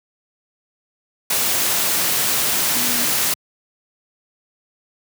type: tone in noise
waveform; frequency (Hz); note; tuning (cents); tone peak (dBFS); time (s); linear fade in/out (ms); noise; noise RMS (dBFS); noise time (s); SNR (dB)
sine; 243.2; B3; -26; -29; 2.75-3.05; 5; white; -19; 1.3-3.34; -13
effects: high-pass 100 Hz 12 dB/octave